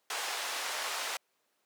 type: band-pass noise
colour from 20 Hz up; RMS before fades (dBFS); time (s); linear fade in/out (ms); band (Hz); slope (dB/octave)
pink; -36; 0.1-1.17; 2; 720 to 8700; 12
effects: pink hiss -75 dBFS RMS until 1.65 s + high-pass 400 Hz 12 dB/octave